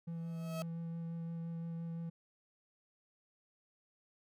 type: tone with vibrato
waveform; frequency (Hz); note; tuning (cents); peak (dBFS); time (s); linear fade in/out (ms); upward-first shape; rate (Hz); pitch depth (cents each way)
triangle; 166.7; E3; +20; -37; 0.07-2.1; 10; sine; 5.8; 10
type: tone with exponential growth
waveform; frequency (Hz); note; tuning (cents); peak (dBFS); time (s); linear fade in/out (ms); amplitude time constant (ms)
35% pulse; 644; E5; -41; -36; 0.11-0.62; 0; 110
effects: none